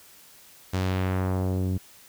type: tone with low-pass filter sweep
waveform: sawtooth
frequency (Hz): 93.3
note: F#2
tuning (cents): +15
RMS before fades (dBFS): -26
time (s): 0.73-1.78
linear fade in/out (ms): 10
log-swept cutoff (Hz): 7100 to 240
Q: 1
effects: white hiss -52 dBFS RMS until 2.08 s